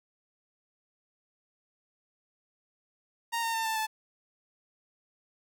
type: tone with pitch steps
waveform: sawtooth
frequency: 928 / 914.2 / 900.5 / 887.1 / 873.9 Hz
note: A#5 / A#5 / A5 / A5 / A5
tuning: -8 / -34 / +40 / +14 / -12 cents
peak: -25 dBFS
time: 3.32-3.87 s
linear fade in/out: 20 ms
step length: 110 ms
effects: none